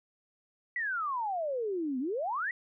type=exponential two-way sweep; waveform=sine; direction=down then up; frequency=1994 to 245.5 to 1994 Hz; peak=-30 dBFS; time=0.76-2.51 s; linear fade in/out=2 ms; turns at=1.99 s; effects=none